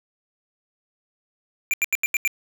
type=tone bursts; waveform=square; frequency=2373 Hz; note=D7; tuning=17 cents sharp; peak=-19 dBFS; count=6; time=1.71-2.276 s; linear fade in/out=0 ms; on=26 ms; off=82 ms; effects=none